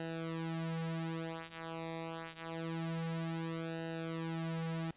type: tone with flanger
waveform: sawtooth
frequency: 164 Hz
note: E3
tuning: 9 cents flat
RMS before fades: -40 dBFS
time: 0-4.91 s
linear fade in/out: 2 ms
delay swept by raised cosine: 0.88 to 6.78 ms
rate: 0.26 Hz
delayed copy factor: -0.85
effects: pink hiss -66 dBFS RMS until 4.96 s + resampled to 8000 Hz